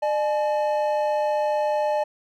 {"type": "tone pair together", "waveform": "triangle", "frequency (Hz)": [602.6, 853], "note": ["D5", "G#5"], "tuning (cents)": [44, 46], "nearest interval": "tritone", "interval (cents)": 602, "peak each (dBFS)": [-20, -23], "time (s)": [0.02, 2.04], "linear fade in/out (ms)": 10, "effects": []}